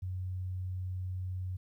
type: tone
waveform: sine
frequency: 92.2 Hz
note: F#2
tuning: 6 cents flat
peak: -34 dBFS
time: 0.02-1.57 s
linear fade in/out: 10 ms
effects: 12-bit